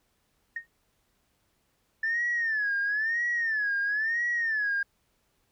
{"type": "tone with exponential decay", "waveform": "sine", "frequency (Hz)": 1852, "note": "A#6", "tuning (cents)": -12, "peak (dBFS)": -27, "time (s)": [0.56, 0.67], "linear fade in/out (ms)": 5, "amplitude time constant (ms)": 22}
{"type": "tone with vibrato", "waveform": "sine", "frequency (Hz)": 1760, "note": "A6", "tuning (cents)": 0, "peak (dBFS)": -24, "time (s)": [2.03, 4.83], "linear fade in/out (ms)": 5, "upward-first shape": "sine", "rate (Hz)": 1, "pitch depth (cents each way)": 150}
{"effects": ["tanh soft clip ceiling -21 dBFS", "pink hiss -72 dBFS RMS until 5.51 s"]}